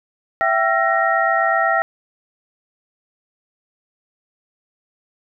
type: tone cluster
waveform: sine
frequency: 666 / 774 / 1349 / 1873 Hz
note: E5 / G5 / E6 / A#6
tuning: +18 / -22 / +40 / +8 cents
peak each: -20 dBFS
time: 0.41-1.82 s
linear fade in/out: 0 ms
effects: none